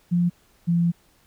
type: tone pair in turn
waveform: sine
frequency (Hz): 174.61 / 170.92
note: F3 / F3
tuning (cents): 0 / -37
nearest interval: unison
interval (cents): 37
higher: first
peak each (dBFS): -17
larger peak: neither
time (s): 0.11-0.3 / 0.67-0.92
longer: second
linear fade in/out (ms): 20
effects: pink hiss -60 dBFS RMS until 1.26 s